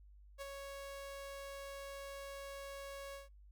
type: tone with ADSR envelope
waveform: sawtooth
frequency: 554.4 Hz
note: C#5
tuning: in tune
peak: -38 dBFS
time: 0.38-3.29 s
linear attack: 36 ms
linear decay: 19 ms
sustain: -4 dB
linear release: 150 ms
effects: noise-tail reverb RT60 0.2 s tail -25 dB re dry + added 50 Hz sine -57 dBFS peak until 3.51 s